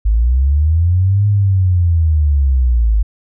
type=linear two-way sweep; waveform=sine; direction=up then down; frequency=50.9 to 103.83 to 50.9 Hz; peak=-9 dBFS; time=0.05-3.03 s; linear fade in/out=10 ms; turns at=1.27 s; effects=none